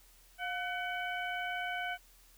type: harmonic tone with a mistuned harmonic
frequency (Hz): 753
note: F#5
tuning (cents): +30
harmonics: 1 / 2 / 3 / 4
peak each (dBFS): -38 / -38 / -42 / -45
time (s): 0.38-1.98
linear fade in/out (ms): 50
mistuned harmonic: 1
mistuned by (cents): -95
effects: added 40 Hz sine -62 dBFS peak until 2.37 s + white hiss -63 dBFS RMS until 2.37 s